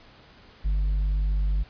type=tone with tanh clipping; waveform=sine; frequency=49.44 Hz; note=G1; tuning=15 cents sharp; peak=-22 dBFS; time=0.64-1.64 s; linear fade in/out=20 ms; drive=4 dB; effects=pink hiss -52 dBFS RMS until 1.69 s + resampled to 11025 Hz